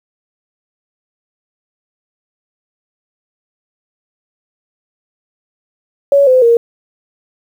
sine tone with pitch steps, 562 / 512.4 / 467.2 Hz, C#5 / C5 / A#4, +24 / -36 / +4 cents, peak -5 dBFS, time 6.12-6.57 s, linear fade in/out 2 ms, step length 150 ms, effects 7-bit

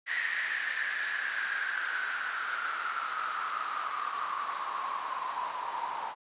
white noise with band-pass filter sweep, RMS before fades -34 dBFS, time 0.06-6.15 s, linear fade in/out 50 ms, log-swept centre 1900 to 920 Hz, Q 9.6, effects resampled to 8000 Hz

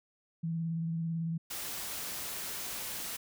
sine tone with vibrato, 164.81 Hz, E3, in tune, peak -31 dBFS, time 0.43-1.38 s, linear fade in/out 10 ms, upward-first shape square, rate 18 Hz, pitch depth 20 cents each way
white noise, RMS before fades -39 dBFS, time 1.5-3.17 s, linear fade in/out 10 ms
effects none

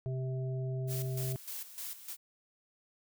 harmonic tone, 130.2 Hz, C3, 8 cents flat, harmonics 1 / 3 / 5, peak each -33 / -43 / -47 dBFS, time 0.06-1.36 s, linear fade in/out 0 ms
blue noise with tremolo, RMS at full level -41 dBFS, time 0.87-2.17 s, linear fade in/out 50 ms, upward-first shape square, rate 3.3 Hz, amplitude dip 70%
effects none

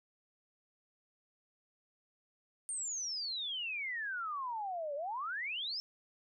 sine exponential two-way sweep, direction down then up, 9000 to 554.4 to 5420 Hz, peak -36 dBFS, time 2.69-5.8 s, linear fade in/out 0 ms, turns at 4.95 s, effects none

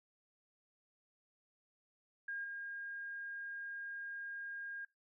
sine tone with level steps, 1618 Hz, G#6, 46 cents flat, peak -39 / -42 dBFS, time 2.28-4.85 s, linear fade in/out 5 ms, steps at 2.44 s, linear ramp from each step 5 ms, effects noise-tail reverb RT60 0.2 s tail -21 dB re dry

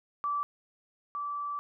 sine tone pair in turn, 1160 / 1160 Hz, D6 / D6, -22 / -22 cents, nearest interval unison, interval 0 cents, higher neither, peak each -28 / -32 dBFS, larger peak first, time 0.24-0.43 / 1.15-1.59 s, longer second, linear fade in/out 0 ms, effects none

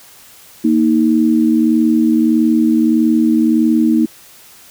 sine tone pair together, 232.7 / 314.3 Hz, A#3 / D#4, -3 / +18 cents, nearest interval perfect fourth, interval 521 cents, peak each -12 dBFS, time 0.64-4.06 s, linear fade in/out 10 ms, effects white hiss -42 dBFS RMS until 4.7 s

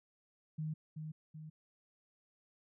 sine tone with echo, 155.5 Hz, D#3, 1 cent flat, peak -36 dBFS, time 0.58-0.74 s, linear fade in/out 10 ms, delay 380 ms, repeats 2, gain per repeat -5 dB, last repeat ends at 1.5 s, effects none

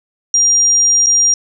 sine tone with dropouts, 5700 Hz, F8, 34 cents sharp, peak -8 dBFS, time 0.34-1.34 s, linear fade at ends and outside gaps 2 ms, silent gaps 1.062-1.067 s, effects none

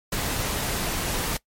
pink noise, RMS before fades -27 dBFS, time 0.12-1.37 s, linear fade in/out 5 ms, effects noise-tail reverb RT60 0.1 s tail -20 dB re dry + MP3 64 kbps

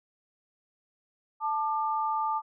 sine tone pair together, 880 / 1195.5 Hz, A5 / D6, 0 / +30 cents, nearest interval perfect fourth, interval 530 cents, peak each -28 / -30 dBFS, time 1.4-2.42 s, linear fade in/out 50 ms, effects none

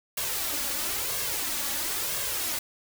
white noise with flanger, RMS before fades -30 dBFS, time 0.17-2.59 s, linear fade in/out 5 ms, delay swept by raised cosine 1.8 to 3.6 ms, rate 1 Hz, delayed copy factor +0.6, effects none

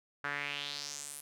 sawtooth tone with band-pass filter sweep, 143.9 Hz, D3, 35 cents flat, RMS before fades -40 dBFS, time 0.24-1.21 s, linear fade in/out 5 ms, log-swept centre 1500 to 11000 Hz, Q 3.4, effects none

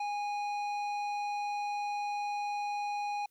sine tone with tanh clipping, 823 Hz, G#5, 16 cents flat, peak -34 dBFS, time 0-3.26 s, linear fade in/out 5 ms, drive 12 dB, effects white hiss -75 dBFS RMS until 3.3 s

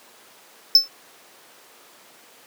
triangle tone with exponential decay, 5274 Hz, E8, in tune, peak -4 dBFS, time 0.75-0.88 s, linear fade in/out 2 ms, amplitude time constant 28 ms, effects pink hiss -49 dBFS RMS until 2.46 s + high-pass 400 Hz 12 dB/octave

